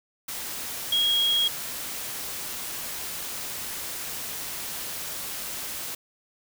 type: tone in noise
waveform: sine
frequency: 3284 Hz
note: G#7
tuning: 20 cents flat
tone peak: -20 dBFS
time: 0.92-1.48 s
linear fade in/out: 5 ms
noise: white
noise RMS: -34 dBFS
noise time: 0.28-5.95 s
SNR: +11 dB
effects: none